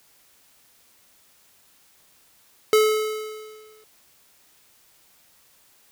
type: tone with exponential decay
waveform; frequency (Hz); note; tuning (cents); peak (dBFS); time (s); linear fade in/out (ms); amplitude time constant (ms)
square; 431.3; A4; -35; -13; 2.73-3.84; 1; 240
effects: white hiss -58 dBFS RMS until 5.91 s